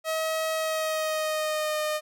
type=tone with pitch glide; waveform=sawtooth; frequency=638 to 611.3 Hz; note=D#5 to D#5; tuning=+43 to -31 cents; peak=-22 dBFS; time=0.04-2.01 s; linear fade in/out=50 ms; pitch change=-74 cents; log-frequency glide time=0.53-1.79 s; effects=none